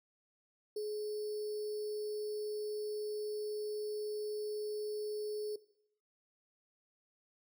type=tone with sample-and-hold; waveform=sine; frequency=421.9 Hz; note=G#4; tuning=27 cents sharp; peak=-35 dBFS; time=0.76-5.56 s; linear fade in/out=5 ms; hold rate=4900 Hz; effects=noise-tail reverb RT60 0.7 s tail -18 dB re dry